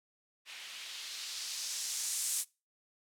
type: noise with low-pass filter sweep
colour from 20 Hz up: violet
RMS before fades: -39 dBFS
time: 0.45-2.45 s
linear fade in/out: 50 ms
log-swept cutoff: 2500 to 9100 Hz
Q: 1.4
effects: noise-tail reverb RT60 0.3 s tail -24 dB re dry